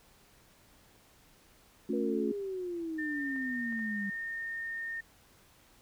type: chord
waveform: sine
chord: A augmented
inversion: none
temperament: equal with one note detuned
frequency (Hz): 220 / 277.2 / 357.6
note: A3 / C#4 / E#4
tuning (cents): 0 / 0 / +41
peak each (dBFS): -34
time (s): 1.89-2.32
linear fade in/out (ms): 5
type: exponential sweep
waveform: sine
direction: down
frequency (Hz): 484.2 to 197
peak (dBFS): -34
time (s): 1.93-4.1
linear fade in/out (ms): 5
type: tone with pitch glide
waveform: sine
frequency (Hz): 1800 to 1828.3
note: A6 to A#6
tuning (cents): +39 to -34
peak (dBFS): -35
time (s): 2.98-5.01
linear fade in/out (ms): 10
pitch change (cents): +27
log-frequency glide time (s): 3.1-3.62
type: clicks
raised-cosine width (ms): 0.5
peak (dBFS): -38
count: 3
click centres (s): 3.362 / 3.725 / 3.793
effects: pink hiss -62 dBFS RMS until 5.81 s